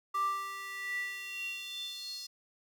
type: tone with high-pass filter sweep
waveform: square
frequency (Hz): 392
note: G4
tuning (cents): 0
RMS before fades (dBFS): -38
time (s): 0.14-2.27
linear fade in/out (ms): 10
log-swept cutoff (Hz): 1100 to 4800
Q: 8.7
effects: none